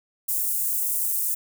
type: high-pass noise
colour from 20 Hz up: white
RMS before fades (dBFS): -25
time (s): 0.28-1.35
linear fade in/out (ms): 10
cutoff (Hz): 8500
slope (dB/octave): 24
effects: none